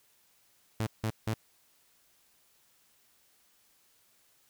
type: tone bursts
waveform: sawtooth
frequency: 110 Hz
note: A2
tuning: in tune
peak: -25 dBFS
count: 3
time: 0.8-1.338 s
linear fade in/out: 0 ms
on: 66 ms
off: 170 ms
effects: white hiss -67 dBFS RMS until 4.49 s